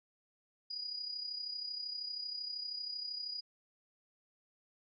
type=tone with amplitude modulation; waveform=sine; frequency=4900 Hz; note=D#8; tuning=27 cents flat; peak=-36 dBFS; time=0.7-3.41 s; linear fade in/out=10 ms; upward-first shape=sine; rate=32.8 Hz; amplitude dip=60%; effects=none